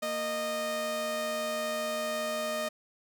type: tone pair together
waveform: sawtooth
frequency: 231.3 / 617.5 Hz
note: A#3 / D#5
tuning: -13 / -13 cents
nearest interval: octave + perfect fourth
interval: 1700 cents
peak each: -36 / -27 dBFS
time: 0.02-2.69 s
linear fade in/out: 10 ms
effects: none